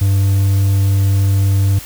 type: tone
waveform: triangle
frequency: 98 Hz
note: G2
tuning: in tune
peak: -8 dBFS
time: 0.01-1.79 s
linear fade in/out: 5 ms
effects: added 57 Hz sine -43 dBFS peak until 1.85 s + white hiss -33 dBFS RMS until 1.85 s